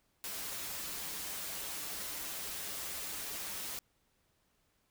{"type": "noise with comb filter", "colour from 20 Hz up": "white", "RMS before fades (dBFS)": -41, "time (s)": [0.24, 3.79], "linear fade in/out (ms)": 0, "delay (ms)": 8.2, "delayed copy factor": -0.55, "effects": ["pink hiss -75 dBFS RMS until 4.9 s"]}